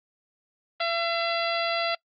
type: harmonic tone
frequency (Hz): 676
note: E5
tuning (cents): +43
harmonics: 1 / 2 / 3 / 4 / 5 / 6 / 7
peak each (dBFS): -28 / -31 / -33 / -34 / -35 / -36 / -36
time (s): 0.8-1.95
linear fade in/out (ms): 5
effects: noise-tail reverb RT60 0.1 s tail -23 dB re dry + Opus 24 kbps